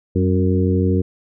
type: harmonic tone with a mistuned harmonic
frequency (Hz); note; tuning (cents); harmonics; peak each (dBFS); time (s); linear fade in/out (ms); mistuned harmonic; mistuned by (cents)
92.5; F#2; 0; 1 / 2 / 3 / 4 / 5; -17 / -20 / -22 / -23 / -24; 0.15-1.02; 10; 2; +54
effects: none